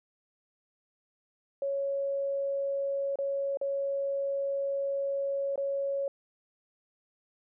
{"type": "tone with dropouts", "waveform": "sine", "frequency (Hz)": 554.4, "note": "C#5", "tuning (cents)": 0, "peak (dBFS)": -28, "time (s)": [1.62, 6.08], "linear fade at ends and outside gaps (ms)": 2, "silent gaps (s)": [[3.157, 3.187], [3.572, 3.613], [5.558, 5.577]], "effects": []}